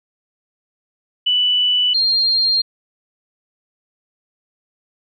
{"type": "tone pair in turn", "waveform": "sine", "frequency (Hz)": [2972, 4203], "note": ["F#7", "C8"], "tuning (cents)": [7, 7], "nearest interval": "tritone", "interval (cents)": 600, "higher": "second", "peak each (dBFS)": -13, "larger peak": "neither", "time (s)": [[1.26, 1.94], [1.94, 2.62]], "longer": "neither", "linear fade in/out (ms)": 10, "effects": []}